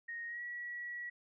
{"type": "tone with pitch glide", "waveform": "sine", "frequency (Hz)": [1864.7, 1929.3], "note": ["A#6", "B6"], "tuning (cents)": [0, -41], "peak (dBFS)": -40, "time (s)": [0.08, 1.1], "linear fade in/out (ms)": 10, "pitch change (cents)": 59, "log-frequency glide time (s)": [0.27, 0.42], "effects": []}